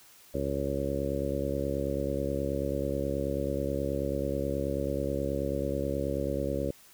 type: harmonic tone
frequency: 69.3 Hz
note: C#2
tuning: in tune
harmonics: 1 / 2 / 3 / 4 / 5 / 6 / 7 / 8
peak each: -36 / -37 / -39 / -36 / -37 / -39 / -36 / -34 dBFS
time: 0.34-6.71 s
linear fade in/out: 5 ms
effects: white hiss -56 dBFS RMS until 6.93 s